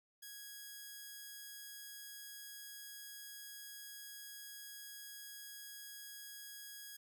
5% pulse tone, 1655 Hz, G#6, 6 cents flat, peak -38 dBFS, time 0.22-6.97 s, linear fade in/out 10 ms, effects none

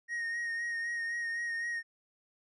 triangle tone with vibrato, 1864.7 Hz, A#6, in tune, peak -31 dBFS, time 0.08-1.83 s, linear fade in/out 50 ms, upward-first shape sine, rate 3.9 Hz, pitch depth 25 cents each way, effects resampled to 24000 Hz

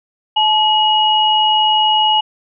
sine tone pair together, 862.2 / 2900 Hz, A5 / F#7, -35 / -35 cents, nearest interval octave + major sixth, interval 2100 cents, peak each -13 dBFS, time 0.36-2.21 s, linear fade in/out 10 ms, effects none

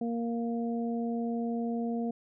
harmonic tone, 233.1 Hz, A#3, in tune, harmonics 1 / 2 / 3, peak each -30 / -37 / -40 dBFS, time 0.01-2.11 s, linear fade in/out 5 ms, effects none

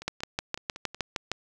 two click trains, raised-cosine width 0.2 ms, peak -23 / -11 dBFS, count 6 / 9, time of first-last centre 0.02-0.946 / 0.08-1.316 s, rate 5.4 / 6.47 Hz, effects none

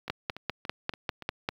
two click trains, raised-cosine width 0.3 ms, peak -24 / -12 dBFS, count 5 / 8, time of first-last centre 0.08-1.223 / 0.1-1.489 s, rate 3.5 / 5.04 Hz, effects high-pass 60 Hz 12 dB/octave + 9-bit

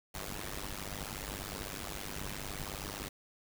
pink noise with amplitude modulation, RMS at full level -37 dBFS, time 0.14-3.09 s, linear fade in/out 10 ms, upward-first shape sine, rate 99.4 Hz, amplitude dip 100%, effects none

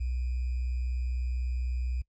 sine tone with sample-and-hold, 62 Hz, B1, 7 cents sharp, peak -28 dBFS, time 0-2.02 s, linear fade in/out 10 ms, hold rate 2450 Hz, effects noise-tail reverb RT60 0.1 s tail -23 dB re dry + resampled to 16000 Hz

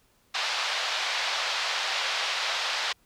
white band-pass noise, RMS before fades -29 dBFS, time 0.34-2.93 s, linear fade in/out 10 ms, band 610 to 4600 Hz, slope 24 dB/octave, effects pink hiss -65 dBFS RMS until 3.05 s

